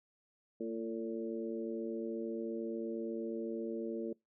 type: harmonic tone with a mistuned harmonic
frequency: 113.9 Hz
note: A#2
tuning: 40 cents flat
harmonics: 2 / 3 / 4 / 5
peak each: -41 / -40 / -41 / -47 dBFS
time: 0.6-4.13 s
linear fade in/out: 5 ms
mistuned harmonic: 4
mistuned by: -21 cents
effects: noise-tail reverb RT60 0.2 s tail -25 dB re dry